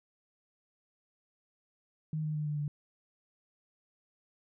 sine tone with pitch steps, 155.56 / 153.33 / 151.13 / 148.96 / 146.83 Hz, D#3 / D#3 / D3 / D3 / D3, 0 / -25 / +50 / +25 / 0 cents, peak -31 dBFS, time 2.13-2.68 s, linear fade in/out 2 ms, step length 110 ms, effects none

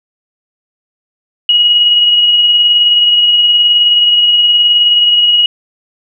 sine tone with tremolo, 2900 Hz, F#7, 35 cents flat, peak -4 dBFS, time 1.49-5.46 s, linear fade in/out 2 ms, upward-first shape sine, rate 19 Hz, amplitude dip 30%, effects none

